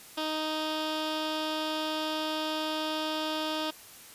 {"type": "tone with low-pass filter", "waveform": "15% pulse", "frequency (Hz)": 311.1, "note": "D#4", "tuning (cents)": 0, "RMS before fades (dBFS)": -32, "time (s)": [0.17, 3.71], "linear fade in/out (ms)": 10, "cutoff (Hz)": 4100, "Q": 4.5, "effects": ["white hiss -50 dBFS RMS until 4.14 s", "resampled to 32000 Hz"]}